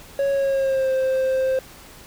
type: tone with pitch glide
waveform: triangle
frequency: 554.4 to 524.5 Hz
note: C#5 to C5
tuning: 0 to +4 cents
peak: -16 dBFS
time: 0.19-1.59 s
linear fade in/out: 2 ms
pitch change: -96 cents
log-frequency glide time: 0.3-0.93 s
effects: pink hiss -44 dBFS RMS until 2.06 s